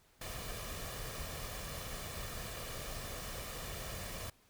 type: noise with comb filter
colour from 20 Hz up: pink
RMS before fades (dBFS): -43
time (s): 0.21-4.3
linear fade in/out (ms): 5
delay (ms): 1.7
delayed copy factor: +0.5
effects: pink hiss -68 dBFS RMS until 4.49 s